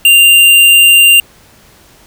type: tone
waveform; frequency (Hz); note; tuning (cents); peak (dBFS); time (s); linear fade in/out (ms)
square; 2786; F7; -5; -3; 0.05-1.2; 2
effects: pink hiss -43 dBFS RMS until 2.06 s